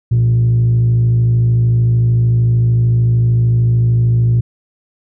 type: tone with frequency modulation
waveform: sine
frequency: 118 Hz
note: A#2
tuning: 22 cents sharp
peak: -7 dBFS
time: 0.11-4.41 s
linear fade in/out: 10 ms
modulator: 53.3 Hz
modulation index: 0.3
effects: tanh soft clip ceiling -7 dBFS